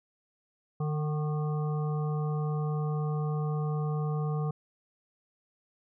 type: harmonic tone with a mistuned harmonic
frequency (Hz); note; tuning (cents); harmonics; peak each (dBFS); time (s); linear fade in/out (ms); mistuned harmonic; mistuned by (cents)
150.8; D3; +46; 1 / 3 / 5 / 7 / 8; -28 / -38 / -42 / -45 / -46; 0.8-4.51; 5; 7; +55
effects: none